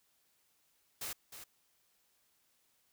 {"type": "noise with echo", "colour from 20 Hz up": "white", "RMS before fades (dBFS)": -41, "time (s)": [1.01, 1.13], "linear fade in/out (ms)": 5, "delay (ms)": 310, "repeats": 1, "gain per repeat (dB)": -9, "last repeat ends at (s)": 1.44, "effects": ["white hiss -74 dBFS RMS until 2.92 s"]}